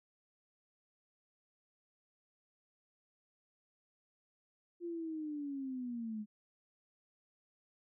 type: linear sweep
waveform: sine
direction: down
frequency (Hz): 349.2 to 207.7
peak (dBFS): -38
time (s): 4.8-6.26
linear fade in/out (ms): 50
effects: none